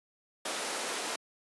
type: high-pass noise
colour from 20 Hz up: pink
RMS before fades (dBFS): -35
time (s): 0.45-1.16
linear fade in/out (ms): 5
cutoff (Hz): 390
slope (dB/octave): 12
effects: high-pass 200 Hz 12 dB/octave + resampled to 24000 Hz